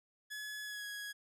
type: tone with pitch glide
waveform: sawtooth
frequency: 1700 to 1664.1 Hz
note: G#6 to G#6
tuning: +40 to +3 cents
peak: -38 dBFS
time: 0.3-1.13 s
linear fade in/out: 20 ms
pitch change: -37 cents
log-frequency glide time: 0.63-0.85 s
effects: resampled to 32000 Hz